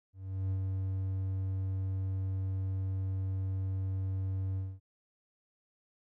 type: tone with ADSR envelope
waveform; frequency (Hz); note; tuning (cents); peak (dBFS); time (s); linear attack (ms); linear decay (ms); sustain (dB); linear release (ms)
triangle; 95.3; G2; -48; -27; 0.13-4.8; 380; 69; -2; 230
effects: none